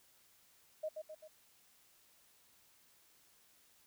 sine tone with echo, 622.3 Hz, D#5, in tune, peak -36 dBFS, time 0.83-0.89 s, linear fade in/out 10 ms, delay 130 ms, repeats 3, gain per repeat -5 dB, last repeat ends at 1.28 s, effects white hiss -68 dBFS RMS until 3.86 s

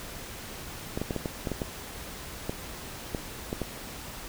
clicks, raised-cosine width 2 ms, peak -16 dBFS, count 12, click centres 0.975 / 1.016 / 1.108 / 1.163 / 1.258 / 1.472 / 1.517 / 1.618 / 2.495 / 3.148 / 3.529 / 3.617 s, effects pink hiss -41 dBFS RMS until 4.28 s

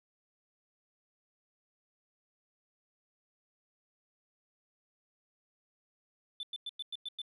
sine tone bursts, 3520 Hz, A7, in tune, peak -35 dBFS, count 7, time 6.4-7.217 s, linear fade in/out 2 ms, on 31 ms, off 100 ms, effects tanh soft clip ceiling -34 dBFS

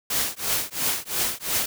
white noise with tremolo, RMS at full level -22 dBFS, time 0.1-1.66 s, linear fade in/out 5 ms, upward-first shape triangle, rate 2.9 Hz, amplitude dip 100%, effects none

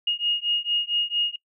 sine beating tone pair, 2859 / 2863.4 Hz, F7 / F7, +40 / +43 cents, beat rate 4.4 Hz, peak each -25 dBFS, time 0.07-1.36 s, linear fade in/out 5 ms, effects noise-tail reverb RT60 0.1 s tail -22 dB re dry

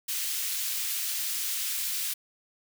white high-pass noise, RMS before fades -31 dBFS, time 0.08-2.14 s, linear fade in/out 10 ms, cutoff 2300 Hz, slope 12 dB/octave, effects none

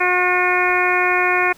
harmonic tone with a mistuned harmonic, 361.2 Hz, F#4, 42 cents flat, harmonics 1 / 2 / 3 / 4 / 5 / 6 / 7, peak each -22 / -22 / -22 / -22 / -22 / -22 / -22 dBFS, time 0-1.53 s, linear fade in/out 10 ms, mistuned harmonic 7, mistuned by -50 cents, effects pink hiss -48 dBFS RMS until 1.57 s

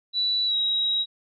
sine tone with pitch glide, 3951 to 3832 Hz, B7 to A#7, 0 to +47 cents, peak -21 dBFS, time 0.13-1.06 s, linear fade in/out 50 ms, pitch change -53 cents, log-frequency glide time 0.46-0.55 s, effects none

